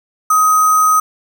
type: tone with sample-and-hold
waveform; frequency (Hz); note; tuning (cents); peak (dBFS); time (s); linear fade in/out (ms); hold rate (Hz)
sine; 1257; D#6; +17; -8; 0.3-1; 5; 7350
effects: none